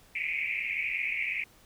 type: band-pass noise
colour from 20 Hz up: white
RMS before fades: -32 dBFS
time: 0.15-1.44 s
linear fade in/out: 5 ms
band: 2100 to 2500 Hz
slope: 96 dB/octave
effects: pink hiss -59 dBFS RMS until 1.65 s